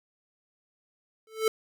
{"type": "tone with exponential growth", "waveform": "square", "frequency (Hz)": 440, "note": "A4", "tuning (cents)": 0, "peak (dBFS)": -19, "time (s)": [1.27, 1.48], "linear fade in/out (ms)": 2, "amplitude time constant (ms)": 45, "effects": []}